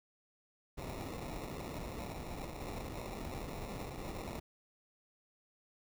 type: noise with sample-and-hold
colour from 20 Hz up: pink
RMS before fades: -43 dBFS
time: 0.77-4.4 s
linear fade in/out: 10 ms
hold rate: 1575 Hz
effects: none